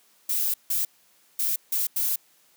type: noise bursts at uneven times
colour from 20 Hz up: violet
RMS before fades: -25 dBFS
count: 5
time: 0.29-0.54 / 0.7-0.85 / 1.39-1.56 / 1.72-1.87 / 1.96-2.16 s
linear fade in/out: 5 ms
effects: white hiss -61 dBFS RMS until 2.56 s + high-pass 150 Hz 12 dB/octave